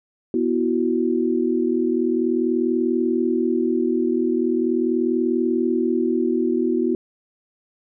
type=chord; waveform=sine; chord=B suspended fourth; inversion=none; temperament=equal with one note detuned; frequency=245.5 / 329.6 / 370 Hz; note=B3 / E4 / F#4; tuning=-10 / 0 / 0 cents; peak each=-22 dBFS; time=0.34-6.95 s; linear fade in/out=2 ms; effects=none